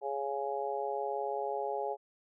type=harmonic tone; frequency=138.9 Hz; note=C#3; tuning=4 cents sharp; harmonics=3 / 4 / 5 / 6; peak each=-37 / -38 / -39 / -37 dBFS; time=0.01-1.97 s; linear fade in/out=50 ms; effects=none